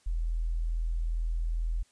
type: tone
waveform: sine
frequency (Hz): 41.18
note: E1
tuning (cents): -1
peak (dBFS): -27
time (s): 0.06-1.83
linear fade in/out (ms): 10
effects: white hiss -66 dBFS RMS until 1.91 s + resampled to 22050 Hz